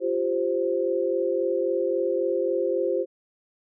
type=chord; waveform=sine; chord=F suspended second; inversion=none; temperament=just; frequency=349.2 / 392.9 / 523.8 Hz; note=F4 / G4 / C5; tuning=0 / +4 / +2 cents; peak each=-27 / -27 / -25 dBFS; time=0-3.06 s; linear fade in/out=50 ms; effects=none